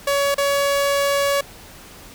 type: tone with dropouts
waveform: sawtooth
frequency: 563 Hz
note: C#5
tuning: 27 cents sharp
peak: -13 dBFS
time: 0.07-1.41 s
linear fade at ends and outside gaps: 5 ms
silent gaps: 0.345-0.38 s
effects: pink hiss -42 dBFS RMS until 2.14 s